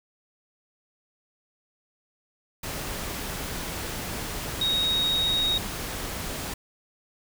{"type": "tone in noise", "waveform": "sine", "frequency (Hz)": 3767, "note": "A#7", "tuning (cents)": 17, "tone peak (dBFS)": -22, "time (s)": [4.61, 5.58], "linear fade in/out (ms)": 5, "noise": "pink", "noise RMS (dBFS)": -33, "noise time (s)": [2.63, 6.54], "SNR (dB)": 8, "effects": []}